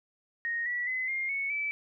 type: tone with pitch steps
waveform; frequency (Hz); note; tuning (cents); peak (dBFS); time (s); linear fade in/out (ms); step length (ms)
sine; 1864.7 / 1946.1 / 2031 / 2120 / 2212 / 2309; A#6 / B6 / B6 / C7 / C#7 / D7; 0 / -26 / +48 / +22 / -4 / -30; -29; 0.45-1.71; 0; 210
effects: none